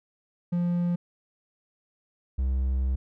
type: tone pair in turn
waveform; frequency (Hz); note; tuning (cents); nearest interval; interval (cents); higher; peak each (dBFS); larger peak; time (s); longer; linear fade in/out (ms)
triangle; 174.61 / 65.2; F3 / C2; 0 / -5; octave + perfect fourth; 1705; first; -21; neither; 0.52-0.96 / 2.38-2.96; second; 10
effects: none